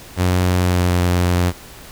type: tone with pitch glide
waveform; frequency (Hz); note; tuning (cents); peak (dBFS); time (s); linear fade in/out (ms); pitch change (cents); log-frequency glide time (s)
sawtooth; 90.6 to 88.79; F#2 to F2; -36 to +29; -10; 0.16-1.53; 50; -35; 0.48-0.99
effects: pink hiss -39 dBFS RMS until 1.91 s